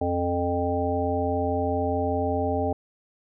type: harmonic tone with a mistuned harmonic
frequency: 87.31 Hz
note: F2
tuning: in tune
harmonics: 1 / 3 / 5 / 7 / 9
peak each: -29 / -29 / -29 / -29 / -29 dBFS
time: 0.01-2.73 s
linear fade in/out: 5 ms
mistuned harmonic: 3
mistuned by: +31 cents
effects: none